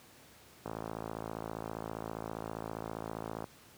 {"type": "click train", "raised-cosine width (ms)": 1, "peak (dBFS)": -24, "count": 154, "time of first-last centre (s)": [0.66, 3.442], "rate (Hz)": 55, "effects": ["pink hiss -58 dBFS RMS until 3.77 s", "high-pass 80 Hz 12 dB/octave"]}